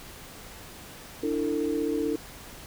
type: chord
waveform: sine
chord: D suspended second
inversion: none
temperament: equal with one note detuned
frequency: 293.7 / 329.6 / 449.5 Hz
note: D4 / E4 / A4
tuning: 0 / 0 / +37 cents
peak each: -29 / -30 / -29 dBFS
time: 1.23-2.16 s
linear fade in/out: 5 ms
effects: pink hiss -45 dBFS RMS until 2.66 s